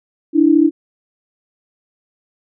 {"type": "tone pair together", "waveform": "sine", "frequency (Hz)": [293.7, 327.6], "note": ["D4", "E4"], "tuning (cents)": [0, -11], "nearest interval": "major second", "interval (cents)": 189, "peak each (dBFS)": -11, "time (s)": [0.33, 0.71], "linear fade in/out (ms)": 50, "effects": []}